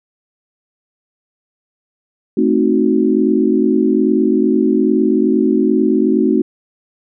sine chord, A diminished seventh, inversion none, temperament equal with one note detuned, 220 / 262.4 / 311.1 / 370 Hz, A3 / C4 / Eb4 / Gb4, 0 / +5 / 0 / 0 cents, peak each -16 dBFS, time 2.37-6.42 s, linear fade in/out 5 ms, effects none

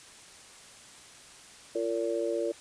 harmonic tone, 114.5 Hz, A#2, 31 cents flat, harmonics 3 / 4 / 5, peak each -32 / -32 / -32 dBFS, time 1.75-2.52 s, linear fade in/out 5 ms, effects white hiss -51 dBFS RMS until 2.6 s + resampled to 22050 Hz

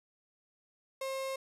35% pulse tone, 534 Hz, C5, 35 cents sharp, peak -33 dBFS, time 1.01-1.36 s, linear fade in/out 5 ms, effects resampled to 32000 Hz + 11-bit

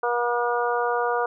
harmonic tone, 240 Hz, B3, 49 cents flat, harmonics 2 / 3 / 4 / 5 / 6, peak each -25 / -27 / -28 / -29 / -30 dBFS, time 0.03-1.26 s, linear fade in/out 5 ms, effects none

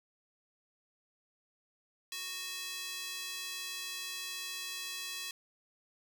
square tone with high-pass filter, 369.4 Hz, F#4, 3 cents flat, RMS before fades -41 dBFS, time 2.12-5.31 s, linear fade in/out 2 ms, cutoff 3100 Hz, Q 1.1, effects none

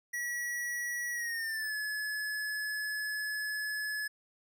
square tone with pitch glide, 1929 to 1708.6 Hz, B6 to G#6, -41 to +49 cents, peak -34 dBFS, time 0.13-4.08 s, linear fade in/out 10 ms, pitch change -210 cents, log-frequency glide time 1.12-1.75 s, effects none

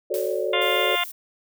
sine chord, D major seventh, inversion first, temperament equal with one note detuned, 370 / 440 / 541.1 / 587.3 Hz, F#4 / A4 / C#5 / D5, 0 / 0 / -42 / 0 cents, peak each -28 dBFS, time 0.1-0.96 s, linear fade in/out 10 ms
blue noise with exponential decay, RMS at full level -33 dBFS, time 0.14-0.74 s, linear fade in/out 0 ms, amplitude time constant 130 ms
harmonic tone, 351.1 Hz, F4, 9 cents sharp, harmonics 2 / 3 / 4 / 5 / 6 / 7 / 8 / 9 / 10, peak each -30 / -29 / -31 / -37 / -26 / -37 / -28 / -36 / -28 dBFS, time 0.53-1.04 s, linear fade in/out 5 ms
violet noise, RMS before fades -37 dBFS, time 0.61-1.12 s, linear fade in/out 10 ms
effects none

